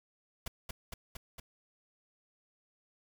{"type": "noise with echo", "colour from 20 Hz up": "pink", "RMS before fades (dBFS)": -38, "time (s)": [0.46, 0.48], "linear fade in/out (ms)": 5, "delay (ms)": 230, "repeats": 4, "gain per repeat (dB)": -2, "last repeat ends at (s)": 1.4, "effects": []}